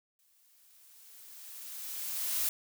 blue noise with exponential growth, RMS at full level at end -30 dBFS, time 0.19-2.49 s, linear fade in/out 1 ms, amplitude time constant 500 ms, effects none

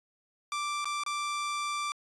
sawtooth tone with dropouts, 1174.7 Hz, D6, in tune, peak -27 dBFS, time 0.52-1.92 s, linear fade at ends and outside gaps 1 ms, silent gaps 0.845-0.855 / 1.036-1.063 s, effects resampled to 22050 Hz

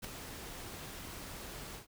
pink noise with ADSR envelope, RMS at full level -39 dBFS, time 0.02-1.87 s, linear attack 25 ms, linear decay 6 ms, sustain -7 dB, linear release 120 ms, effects none

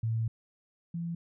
sine tone pair in turn, 112.9 / 169.16 Hz, A2 / E3, +45 / +45 cents, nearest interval perfect fifth, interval 700 cents, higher second, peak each -27 / -32 dBFS, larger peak first, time 0.03-0.28 / 0.94-1.15 s, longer first, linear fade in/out 5 ms, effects none

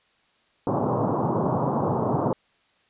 pink band-pass noise, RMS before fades -24 dBFS, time 0.67-2.33 s, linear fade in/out 2 ms, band 110 to 1100 Hz, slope 48 dB/octave, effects white hiss -64 dBFS RMS until 2.89 s + resampled to 8000 Hz

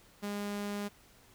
sawtooth tone, 204.3 Hz, G#3, 28 cents flat, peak -31 dBFS, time 0.22-0.89 s, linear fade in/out 20 ms, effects pink hiss -61 dBFS RMS until 1.34 s

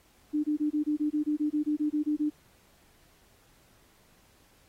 sine tone bursts, 300 Hz, D4, 37 cents sharp, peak -24 dBFS, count 15, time 0.33-2.302 s, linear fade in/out 20 ms, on 110 ms, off 23 ms, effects pink hiss -63 dBFS RMS until 4.68 s + AAC 48 kbps

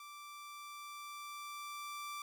sawtooth tone with level ramp, 1172 Hz, D6, 4 cents flat, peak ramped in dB -46 to -38 dBFS, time 0-2.22 s, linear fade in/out 2 ms, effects none

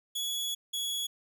sawtooth tone pair in turn, 3378 / 3363 Hz, G#7 / G#7, +29 / +21 cents, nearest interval unison, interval 8 cents, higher first, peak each -28 dBFS, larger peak neither, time 0.15-0.55 / 0.73-1.07 s, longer first, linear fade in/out 10 ms, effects none

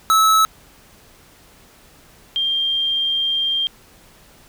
square / sine tone pair in turn, 1301 / 3189 Hz, E6 / G7, -23 / +29 cents, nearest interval octave + major third, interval 1552 cents, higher second, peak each -12 / -17 dBFS, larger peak first, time 0.1-0.45 / 2.36-3.67 s, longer second, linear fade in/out 0 ms, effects pink hiss -49 dBFS RMS until 4.48 s

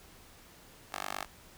10% pulse tone with high-pass filter, 49 Hz, G1, in tune, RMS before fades -39 dBFS, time 0.92-1.25 s, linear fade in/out 10 ms, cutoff 880 Hz, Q 1.2, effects pink hiss -56 dBFS RMS until 1.57 s

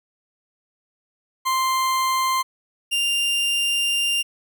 40% pulse tone pair in turn, 1046.5 / 2794 Hz, C6 / F7, 0 / 0 cents, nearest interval octave + perfect fourth, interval 1700 cents, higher second, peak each -18 dBFS, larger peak neither, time 1.45-2.43 / 2.91-4.23 s, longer second, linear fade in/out 20 ms, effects none

